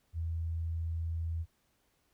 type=tone; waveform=sine; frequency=82.41 Hz; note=E2; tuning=in tune; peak=-32 dBFS; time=0.13-1.46 s; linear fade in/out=50 ms; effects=pink hiss -74 dBFS RMS until 2.13 s